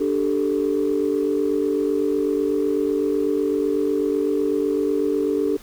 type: chord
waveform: sine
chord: D suspended fourth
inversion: none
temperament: equal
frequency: 293.7 / 392 / 440 Hz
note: D4 / G4 / A4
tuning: 0 / 0 / 0 cents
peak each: -22 dBFS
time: 0-5.57 s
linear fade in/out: 10 ms
effects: tanh soft clip ceiling -11 dBFS + pink hiss -46 dBFS RMS until 5.62 s